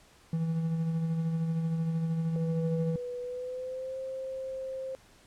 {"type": "tone with tremolo", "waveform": "triangle", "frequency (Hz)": 163.4, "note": "E3", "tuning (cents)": -15, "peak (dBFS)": -24, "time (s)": [0.33, 2.96], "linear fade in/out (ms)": 2, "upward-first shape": "sine", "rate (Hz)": 13, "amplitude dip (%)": 35}
{"type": "tone with pitch glide", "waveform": "sine", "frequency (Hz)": [491.7, 527], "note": ["B4", "C5"], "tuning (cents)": [-8, 12], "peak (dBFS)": -34, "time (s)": [2.36, 4.95], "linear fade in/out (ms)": 0, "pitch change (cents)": 120, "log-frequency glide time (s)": [3.21, 3.97]}
{"effects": ["pink hiss -59 dBFS RMS until 5.26 s", "low-pass 10000 Hz 12 dB/octave"]}